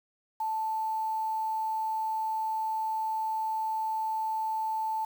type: tone with quantisation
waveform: sine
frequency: 880 Hz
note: A5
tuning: in tune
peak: -28 dBFS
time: 0.4-5.05 s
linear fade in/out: 5 ms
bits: 8
effects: none